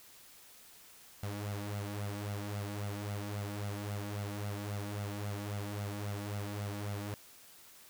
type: tone with flanger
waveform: sawtooth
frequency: 102.5 Hz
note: G#2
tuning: 22 cents flat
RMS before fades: -39 dBFS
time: 1.23-7.14 s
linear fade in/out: 0 ms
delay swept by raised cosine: 1.4 to 3.6 ms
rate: 3.7 Hz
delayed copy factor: +0.7
effects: white hiss -57 dBFS RMS until 7.89 s